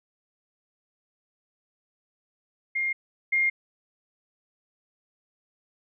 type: tone pair in turn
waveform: sine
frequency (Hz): 2123 / 2123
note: C7 / C7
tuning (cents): +25 / +25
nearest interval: unison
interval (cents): 0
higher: neither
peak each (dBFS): -24 / -20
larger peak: second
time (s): 2.75-2.93 / 3.32-3.5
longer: neither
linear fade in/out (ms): 10
effects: none